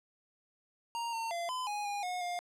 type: tone with pitch steps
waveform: square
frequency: 933 / 909 / 686 / 1015 / 829 / 815 / 724 / 707 Hz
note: A#5 / A#5 / F5 / B5 / G#5 / G#5 / F#5 / F5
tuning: +1 / -44 / -31 / +47 / -3 / -33 / -38 / +21 cents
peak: -35 dBFS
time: 0.95-2.39 s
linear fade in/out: 0 ms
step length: 180 ms
effects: low-pass 10000 Hz 12 dB/octave